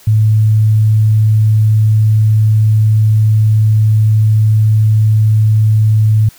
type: tone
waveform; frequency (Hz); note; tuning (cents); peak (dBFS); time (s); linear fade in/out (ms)
sine; 108.3; A2; -27; -6; 0.07-6.29; 5
effects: white hiss -42 dBFS RMS until 6.38 s